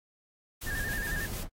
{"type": "noise with tremolo", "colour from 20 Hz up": "white", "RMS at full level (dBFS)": -41, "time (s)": [0.61, 1.44], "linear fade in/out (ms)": 10, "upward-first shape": "sine", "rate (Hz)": 6.9, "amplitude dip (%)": 40}
{"type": "noise", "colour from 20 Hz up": "brown", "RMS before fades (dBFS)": -36, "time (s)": [0.62, 1.49], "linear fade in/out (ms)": 50}
{"type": "tone with vibrato", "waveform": "sine", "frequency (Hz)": 1721, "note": "A6", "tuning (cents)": -39, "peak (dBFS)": -33, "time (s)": [0.66, 1.27], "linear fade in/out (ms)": 20, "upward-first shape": "square", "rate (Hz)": 11, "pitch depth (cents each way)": 72}
{"effects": ["AAC 48 kbps"]}